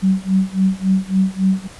sine tone with tremolo, 190.2 Hz, F#3, 48 cents sharp, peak -10 dBFS, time 0.02-1.68 s, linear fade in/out 20 ms, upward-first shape sine, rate 3.6 Hz, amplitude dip 95%, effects pink hiss -40 dBFS RMS until 1.79 s + resampled to 24000 Hz

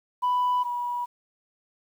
sine tone pair in turn, 991 / 970.6 Hz, B5 / B5, +6 / -30 cents, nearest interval unison, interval 36 cents, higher first, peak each -19 / -26 dBFS, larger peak first, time 0.22-0.64 / 0.64-1.06 s, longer neither, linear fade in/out 20 ms, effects tanh soft clip ceiling -19 dBFS + 9-bit

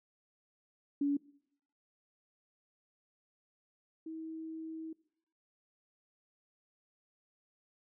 sine tone pair in turn, 284.4 / 320.9 Hz, C#4 / E4, +45 / -46 cents, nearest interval major second, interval 209 cents, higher second, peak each -28 / -40 dBFS, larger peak first, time 1.01-1.17 / 4.06-4.93 s, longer second, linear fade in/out 5 ms, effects noise-tail reverb RT60 0.7 s tail -22 dB re dry

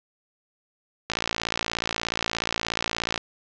click train, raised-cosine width 0.2 ms, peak -7 dBFS, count 119, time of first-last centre 1.1-3.177 s, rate 56.8 Hz, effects low-pass 6000 Hz 12 dB/octave

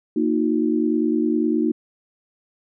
sine chord, D# minor, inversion second, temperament equal with one note detuned, 233.1 / 311.1 / 360.9 Hz, A#3 / D#4 / F#4, 0 / 0 / -43 cents, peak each -22 / -20 / -24 dBFS, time 0.16-1.72 s, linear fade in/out 5 ms, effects none

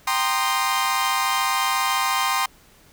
sawtooth chord, C minor seventh, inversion second, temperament equal with one note detuned, 784 / 932.3 / 1046.5 / 1228.8 Hz, G5 / Bb5 / C6 / Eb6, 0 / 0 / 0 / -22 cents, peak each -23 / -24 / -19 / -23 dBFS, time 0.07-2.46 s, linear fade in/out 5 ms, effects pink hiss -53 dBFS RMS until 2.92 s

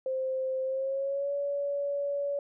sine tone with pitch glide, 523.3 to 567.4 Hz, C5 to C#5, 0 to +40 cents, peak -28 dBFS, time 0.06-2.39 s, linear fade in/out 2 ms, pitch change +140 cents, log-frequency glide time 0.63-1.33 s, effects none

